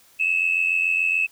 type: tone pair together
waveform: sine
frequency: 2565 / 2652 Hz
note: E7 / E7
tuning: -48 / +10 cents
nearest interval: minor second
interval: 58 cents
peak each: -20 / -21 dBFS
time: 0.19-1.27 s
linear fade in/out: 20 ms
effects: tanh soft clip ceiling -12 dBFS + white hiss -55 dBFS RMS until 1.31 s